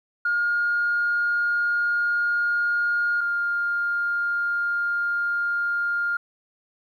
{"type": "tone pair in turn", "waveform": "sine", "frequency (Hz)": [1421, 1406.3], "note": ["F6", "F6"], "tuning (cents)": [30, 12], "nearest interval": "unison", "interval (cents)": 18, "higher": "first", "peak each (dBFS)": [-19, -21], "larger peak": "first", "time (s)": [[0.25, 3.21], [3.21, 6.17]], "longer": "neither", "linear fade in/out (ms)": 5, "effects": ["tanh soft clip ceiling -15 dBFS", "10-bit"]}